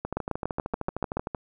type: two click trains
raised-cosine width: 1 ms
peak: -16 / -13 dBFS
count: 18 / 8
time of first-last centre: 0.05-1.348 / 0.17-1.17 s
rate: 13.1 / 7 Hz
effects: none